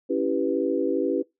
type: chord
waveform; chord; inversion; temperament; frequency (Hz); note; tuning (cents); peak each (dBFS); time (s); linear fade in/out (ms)
sine; C# half-diminished seventh; none; equal; 277.2 / 329.6 / 392 / 493.9; C#4 / E4 / G4 / B4; 0 / 0 / 0 / 0; -27; 0.09-1.23; 20
effects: noise-tail reverb RT60 0.2 s tail -23 dB re dry